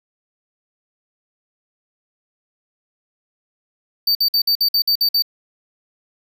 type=tone bursts; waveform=square; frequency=4600 Hz; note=D8; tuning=37 cents flat; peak=-14 dBFS; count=9; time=4.07-5.223 s; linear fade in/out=5 ms; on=81 ms; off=53 ms; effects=9-bit